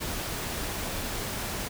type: noise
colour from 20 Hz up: pink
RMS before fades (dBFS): -33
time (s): 0-1.69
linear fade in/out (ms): 20
effects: none